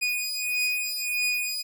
sawtooth beating tone pair, 2474 / 2475.6 Hz, D#7 / D#7, -10 / -9 cents, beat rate 1.6 Hz, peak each -25 dBFS, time 0.01-1.63 s, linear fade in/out 20 ms, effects none

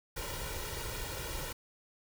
pink noise with comb filter, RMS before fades -39 dBFS, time 0.16-1.53 s, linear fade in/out 10 ms, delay 2.1 ms, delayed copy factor +0.7, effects none

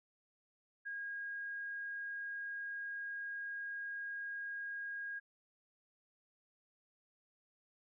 sine tone, 1632 Hz, G#6, 31 cents flat, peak -40 dBFS, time 0.85-5.2 s, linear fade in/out 20 ms, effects none

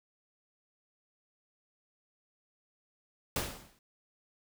pink noise with exponential decay, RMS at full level -30 dBFS, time 3.36-3.79 s, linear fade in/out 2 ms, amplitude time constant 92 ms, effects none

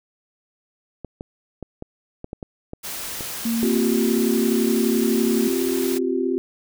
clicks, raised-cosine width 2 ms, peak -19 dBFS, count 9, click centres 1.047 / 1.209 / 1.627 / 1.824 / 2.244 / 2.331 / 2.428 / 2.734 / 3.208 s
white noise, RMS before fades -31 dBFS, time 2.83-5.99 s, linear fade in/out 20 ms
sine tone, 229.8 Hz, A#3, 25 cents flat, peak -20 dBFS, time 3.45-5.48 s, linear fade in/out 5 ms
sine chord, C suspended fourth, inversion none, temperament equal with one note detuned, 261.6 / 349.2 / 386.4 Hz, C4 / F4 / G4, 0 / 0 / -25 cents, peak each -24 dBFS, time 3.63-6.38 s, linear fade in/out 0 ms
effects none

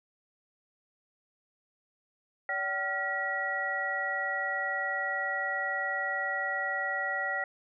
sine tone cluster, 575 / 766 / 1397 / 1924 Hz, D5 / G5 / F6 / B6, -37 / -40 / 0 / -46 cents, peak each -39 / -36 / -37 / -31 dBFS, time 2.49-7.44 s, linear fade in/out 2 ms, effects none

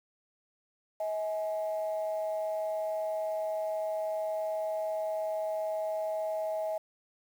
sine tone pair together, 638 / 838.6 Hz, D#5 / G#5, +43 / +17 cents, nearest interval perfect fourth, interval 474 cents, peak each -30 / -38 dBFS, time 1-6.78 s, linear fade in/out 5 ms, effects tanh soft clip ceiling -24 dBFS + 9-bit

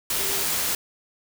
sine tone in noise, 392 Hz, G4, in tune, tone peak -35 dBFS, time 0.19-0.43 s, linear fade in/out 2 ms, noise white, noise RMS -25 dBFS, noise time 0.1-0.75 s, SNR -13 dB, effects none

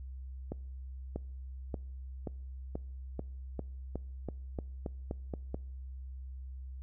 accelerating click train, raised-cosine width 2 ms, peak -23 dBFS, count 14, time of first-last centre 0.52-5.544 s, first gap 640 ms, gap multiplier 0.91, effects noise-tail reverb RT60 0.7 s tail -25 dB re dry + added 65 Hz sine -41 dBFS peak until 6.82 s

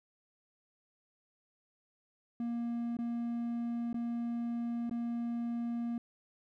triangle tone with dropouts, 235.5 Hz, A#3, 18 cents sharp, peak -31 dBFS, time 2.4-5.98 s, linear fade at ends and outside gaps 2 ms, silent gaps 2.969-2.988 / 3.93-3.943 / 4.896-4.911 s, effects none

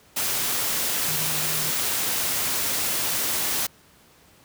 sine tone in noise, 154.4 Hz, D#3, 13 cents flat, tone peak -36 dBFS, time 1.07-1.71 s, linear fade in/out 10 ms, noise white, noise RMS -25 dBFS, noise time 0.16-3.67 s, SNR -14 dB, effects pink hiss -55 dBFS RMS until 4.44 s + high-pass 60 Hz 12 dB/octave

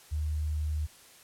sine tone, 76.3 Hz, D#2, 33 cents flat, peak -28 dBFS, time 0.11-0.87 s, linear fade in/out 20 ms, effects white hiss -55 dBFS RMS until 1.23 s + low-pass 12000 Hz 12 dB/octave

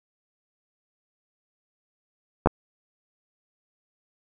clicks, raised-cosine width 1 ms, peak -4 dBFS, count 2, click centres 2.46 / 2.472 s, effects none

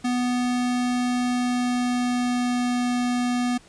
square tone with pitch glide, 246.9 to 245.5 Hz, B3 to B3, 0 to -10 cents, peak -22 dBFS, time 0.04-3.58 s, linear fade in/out 10 ms, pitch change -10 cents, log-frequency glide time 1.27-2.86 s, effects pink hiss -52 dBFS RMS until 3.68 s + resampled to 22050 Hz

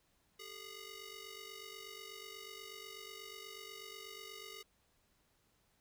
10% pulse ring-modulated tone, 830.6 Hz, G#5, in tune, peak -37 dBFS, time 0.39-4.63 s, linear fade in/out 10 ms, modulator 1270 Hz, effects pink hiss -75 dBFS RMS until 5.8 s

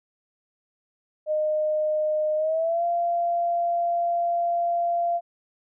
sine tone with pitch glide, 614 to 689.2 Hz, D#5 to F5, -23 to -23 cents, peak -21 dBFS, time 1.26-5.21 s, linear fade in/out 50 ms, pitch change +200 cents, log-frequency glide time 2.36-2.84 s, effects none

